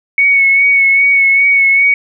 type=tone with vibrato; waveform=sine; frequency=2217 Hz; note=C#7; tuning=in tune; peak=-6 dBFS; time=0.18-1.94 s; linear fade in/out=2 ms; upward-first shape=sine; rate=2.5 Hz; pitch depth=25 cents each way; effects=none